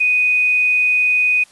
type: tone with quantisation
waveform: sine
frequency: 2489 Hz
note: D#7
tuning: in tune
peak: -12 dBFS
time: 0-1.44 s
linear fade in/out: 10 ms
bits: 7
effects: white hiss -49 dBFS RMS until 1.51 s + resampled to 24000 Hz